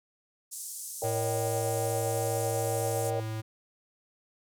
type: band-pass noise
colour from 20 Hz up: white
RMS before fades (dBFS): -40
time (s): 0.51-3.11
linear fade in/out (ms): 20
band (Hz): 6300 to 11000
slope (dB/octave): 24
type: chord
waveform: sine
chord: Eb dominant seventh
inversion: second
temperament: just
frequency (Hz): 466.7 / 560 / 622.3 / 777.8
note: Bb4 / Db5 / Eb5 / G5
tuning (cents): +2 / +18 / 0 / -14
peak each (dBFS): -33 / -34 / -38 / -35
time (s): 1.02-3.2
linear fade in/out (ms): 2
type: tone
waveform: square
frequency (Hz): 110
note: A2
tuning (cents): 0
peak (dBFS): -33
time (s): 1.03-3.42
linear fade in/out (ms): 20
effects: none